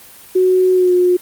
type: tone with pitch glide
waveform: sine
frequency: 370 to 359.5 Hz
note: F#4 to F#4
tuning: 0 to -50 cents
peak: -9 dBFS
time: 0.35-1.17 s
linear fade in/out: 10 ms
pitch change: -50 cents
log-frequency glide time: 0.73-0.93 s
effects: white hiss -40 dBFS RMS until 1.21 s + Opus 32 kbps